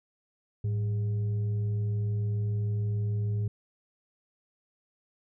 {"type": "tone with frequency modulation", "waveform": "sine", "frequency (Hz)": 106.1, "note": "G#2", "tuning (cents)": 38, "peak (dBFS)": -26, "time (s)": [0.64, 3.48], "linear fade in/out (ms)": 5, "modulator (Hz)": 299, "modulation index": 0.24, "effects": []}